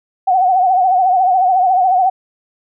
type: tone with vibrato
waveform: sine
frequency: 743 Hz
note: F#5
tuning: 7 cents sharp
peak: -9 dBFS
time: 0.27-2.1 s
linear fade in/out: 10 ms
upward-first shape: triangle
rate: 14 Hz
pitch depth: 90 cents each way
effects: none